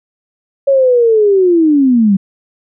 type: linear sweep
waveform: sine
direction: down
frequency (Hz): 558 to 187.5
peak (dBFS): -6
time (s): 0.67-2.17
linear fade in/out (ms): 10
effects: none